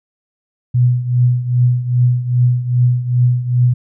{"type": "tone with tremolo", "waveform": "sine", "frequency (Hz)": 123.47, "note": "B2", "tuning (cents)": 0, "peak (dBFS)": -7, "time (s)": [0.74, 3.74], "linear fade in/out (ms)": 10, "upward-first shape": "triangle", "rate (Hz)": 2.5, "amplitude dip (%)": 80, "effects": []}